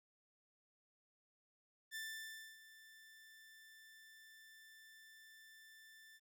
sawtooth tone with ADSR envelope, 1771 Hz, A6, 11 cents sharp, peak -40 dBFS, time 1.91-6.2 s, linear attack 43 ms, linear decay 620 ms, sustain -16 dB, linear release 42 ms, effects 13-bit

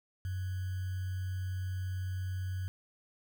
sine tone with sample-and-hold, 92.9 Hz, F#2, 7 cents sharp, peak -33 dBFS, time 0.25-2.68 s, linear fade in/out 0 ms, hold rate 1575 Hz, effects none

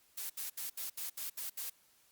blue noise bursts, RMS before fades -40 dBFS, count 8, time 0.17-1.7 s, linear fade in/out 10 ms, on 130 ms, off 70 ms, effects white hiss -68 dBFS RMS until 2.11 s + Opus 48 kbps

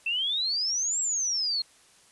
sine exponential two-way sweep, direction up then down, 2637 to 7690 to 4209 Hz, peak -25 dBFS, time 0.06-1.62 s, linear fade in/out 5 ms, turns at 1 s, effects white hiss -58 dBFS RMS until 2.11 s + resampled to 24000 Hz

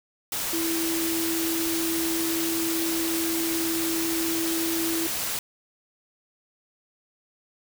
sine tone in noise, 330 Hz, E4, 2 cents sharp, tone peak -26 dBFS, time 0.53-5.07 s, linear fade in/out 2 ms, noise white, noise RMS -29 dBFS, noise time 0.32-5.39 s, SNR 0 dB, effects none

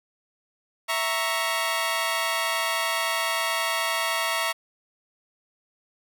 15% pulse chord, A# diminished, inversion second, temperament equal, 659.3 / 932.3 / 1108.7 Hz, E5 / A#5 / C#6, 0 / 0 / 0 cents, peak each -22 dBFS, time 0.88-4.53 s, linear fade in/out 20 ms, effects none

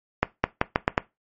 accelerating click train, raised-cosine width 0.5 ms, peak -3 dBFS, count 6, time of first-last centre 0.23-0.979 s, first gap 210 ms, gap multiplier 0.83, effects noise-tail reverb RT60 0.2 s tail -18 dB re dry + MP3 32 kbps

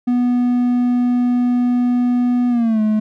triangle tone with pitch glide, 245.3 to 214.8 Hz, B3 to A3, -12 to -41 cents, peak -11 dBFS, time 0.07-3 s, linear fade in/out 10 ms, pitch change -229 cents, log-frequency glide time 2.49-2.81 s, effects none

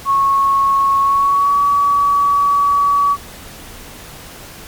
sine tone with pitch glide, 1100 to 1137.5 Hz, C#6 to C#6, -14 to +44 cents, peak -10 dBFS, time 0.05-3.17 s, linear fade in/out 50 ms, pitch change +58 cents, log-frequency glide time 0.99-1.6 s, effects pink hiss -35 dBFS RMS until 4.67 s + MP3 96 kbps

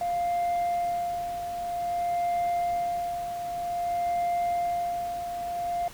sine tone with tremolo, 698.5 Hz, F5, in tune, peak -21 dBFS, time 0.01-5.88 s, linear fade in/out 2 ms, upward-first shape sine, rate 0.52 Hz, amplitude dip 65%, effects tanh soft clip ceiling -23 dBFS + pink hiss -46 dBFS RMS until 5.93 s

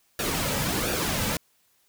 pink noise with flanger, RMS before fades -27 dBFS, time 0.19-1.37 s, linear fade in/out 2 ms, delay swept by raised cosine 0.96 to 2.86 ms, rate 1.4 Hz, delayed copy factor -0.6, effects white hiss -66 dBFS RMS until 1.88 s

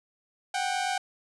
sawtooth tone pair together, 740 / 788.4 Hz, F#5 / G5, 0 / +10 cents, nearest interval minor second, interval 110 cents, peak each -26 dBFS, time 0.54-0.98 s, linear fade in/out 5 ms, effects resampled to 22050 Hz

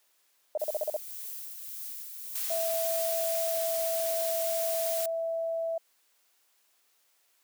sine tone bursts, 612 Hz, D#5, 29 cents flat, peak -25 dBFS, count 7, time 0.55-0.965 s, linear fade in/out 2 ms, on 25 ms, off 40 ms
violet noise with tremolo, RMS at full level -39 dBFS, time 0.59-3.45 s, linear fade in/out 10 ms, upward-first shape triangle, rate 1.8 Hz, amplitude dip 40%
blue noise, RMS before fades -34 dBFS, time 2.35-5.06 s, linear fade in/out 5 ms
sine tone, 659.3 Hz, E5, in tune, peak -28 dBFS, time 2.5-5.78 s, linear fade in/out 5 ms
effects white hiss -69 dBFS RMS until 7.43 s + high-pass 400 Hz 12 dB/octave

